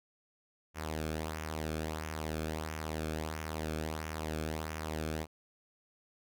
sawtooth tone with flanger, 78.3 Hz, D#2, 11 cents sharp, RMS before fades -38 dBFS, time 0.74-5.27 s, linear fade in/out 50 ms, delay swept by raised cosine 0.23 to 1.05 ms, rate 1.5 Hz, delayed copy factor -0.6, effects none

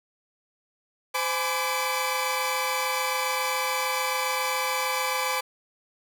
sawtooth tone cluster, 516 / 838 / 1004 / 1172 / 2317 Hz, C5 / G#5 / B5 / D6 / D7, -24 / +15 / +28 / -4 / -24 cents, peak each -28 dBFS, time 1.14-5.41 s, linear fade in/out 10 ms, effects none

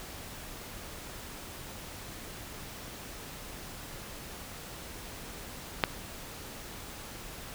click, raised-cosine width 0.3 ms, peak -6 dBFS, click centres 5.838 s, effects pink hiss -44 dBFS RMS until 7.54 s

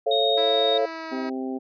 sine chord, A augmented, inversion none, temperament just, 440 / 550 / 687.5 Hz, A4 / C#5 / E#5, 0 / -14 / -27 cents, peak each -24 dBFS, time 0.06-0.86 s, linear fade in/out 10 ms
sine tone, 3729 Hz, A#7, in tune, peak -23 dBFS, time 0.11-0.78 s, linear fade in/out 5 ms
10% pulse tone with pitch glide, 329.6 to 320.2 Hz, E4 to D#4, 0 to +50 cents, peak -24 dBFS, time 0.37-1.3 s, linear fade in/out 10 ms, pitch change -50 cents, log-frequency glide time 0.76-1.16 s
harmonic tone, 130.81 Hz, C3, in tune, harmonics 2 / 3 / 4 / 5 / 6, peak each -28 / -33 / -40 / -42 / -39 dBFS, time 1.11-1.59 s, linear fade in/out 20 ms
effects resampled to 11025 Hz

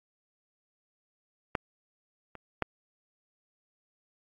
clicks, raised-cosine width 0.5 ms, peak -12 / -28 / -12 dBFS, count 3, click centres 1.552 / 2.353 / 2.623 s, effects AAC 64 kbps

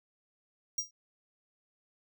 square tone with exponential decay, 5700 Hz, F8, 34 cents sharp, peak -27 dBFS, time 0.78-0.91 s, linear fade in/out 5 ms, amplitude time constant 27 ms, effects none

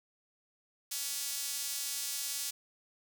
sawtooth tone with high-pass filter, 281.4 Hz, C#4, 26 cents sharp, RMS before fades -37 dBFS, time 0.91-2.51 s, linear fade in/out 10 ms, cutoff 5900 Hz, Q 0.8, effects none

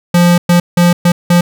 square tone bursts at uneven times, 174.61 Hz, F3, in tune, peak -6 dBFS, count 5, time 0.14-0.38 / 0.49-0.6 / 0.77-0.93 / 1.05-1.12 / 1.3-1.41 s, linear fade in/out 5 ms, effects none

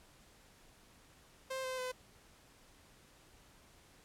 sawtooth tone with pitch steps, 526 / 516.7 / 507.5 Hz, C5 / C5 / B4, +9 / -22 / +47 cents, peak -34 dBFS, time 1.5-1.92 s, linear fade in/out 10 ms, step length 140 ms, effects pink hiss -63 dBFS RMS until 4.04 s + low-pass 12000 Hz 12 dB/octave

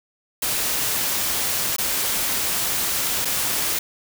white noise with dropouts, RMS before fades -23 dBFS, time 0.42-3.79 s, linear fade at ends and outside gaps 5 ms, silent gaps 1.764-1.783 / 3.249-3.253 s, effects none

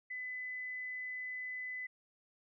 sine tone, 2008 Hz, B6, 28 cents sharp, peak -39 dBFS, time 0.1-1.87 s, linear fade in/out 10 ms, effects none

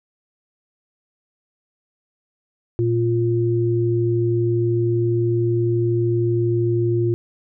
sine tone pair together, 116.53 / 349.2 Hz, A#2 / F4, 0 / 0 cents, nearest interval octave + perfect fifth, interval 1900 cents, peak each -19 dBFS, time 2.79-7.14 s, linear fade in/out 0 ms, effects none

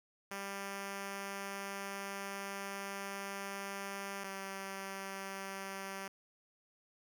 5% pulse tone pair in turn, 197.5 / 194.33 Hz, G3 / G3, +13 / -15 cents, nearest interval unison, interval 28 cents, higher first, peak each -29 / -30 dBFS, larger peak first, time 0.31-4.24 / 4.24-6.08 s, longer first, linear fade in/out 5 ms, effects none

